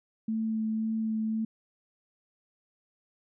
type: tone with vibrato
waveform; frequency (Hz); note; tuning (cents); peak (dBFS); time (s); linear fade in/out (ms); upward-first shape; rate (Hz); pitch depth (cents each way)
sine; 220.5; A3; +4; -27; 0.28-1.45; 5; sine; 1.9; 11
effects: none